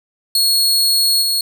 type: tone with level steps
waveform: sawtooth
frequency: 4328 Hz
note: C#8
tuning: 42 cents flat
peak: -9 / -12 dBFS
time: 0.35-1.41 s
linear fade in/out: 2 ms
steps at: 1.21 s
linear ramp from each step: 20 ms
effects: none